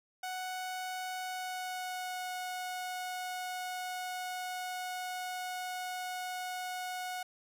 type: tone with pitch glide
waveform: sawtooth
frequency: 740 to 732.3 Hz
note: F#5 to F#5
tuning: 0 to -18 cents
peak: -33 dBFS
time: 0.23-7.23 s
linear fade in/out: 5 ms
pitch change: -18 cents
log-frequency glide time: 1.2-2.28 s
effects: none